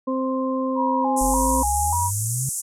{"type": "harmonic tone", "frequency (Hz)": 261.6, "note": "C4", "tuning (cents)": 0, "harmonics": [1, 2, 4], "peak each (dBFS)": [-23, -26, -29], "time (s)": [0.07, 1.63], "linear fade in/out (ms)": 10}
{"type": "tone with vibrato", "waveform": "sine", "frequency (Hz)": 892, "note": "A5", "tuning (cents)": 23, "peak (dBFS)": -21, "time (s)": [0.75, 2.11], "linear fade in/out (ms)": 50, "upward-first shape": "square", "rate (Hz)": 1.7, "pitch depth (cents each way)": 130}
{"type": "band-pass noise", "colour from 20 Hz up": "white", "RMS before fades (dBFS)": -28, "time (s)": [1.16, 2.62], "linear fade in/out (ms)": 20, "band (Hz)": [6500, 11000], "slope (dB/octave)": 48}
{"type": "exponential sweep", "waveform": "sine", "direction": "up", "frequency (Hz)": [44.53, 137.4], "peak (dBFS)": -24, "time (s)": [1.21, 2.49], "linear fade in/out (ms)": 0}
{"effects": []}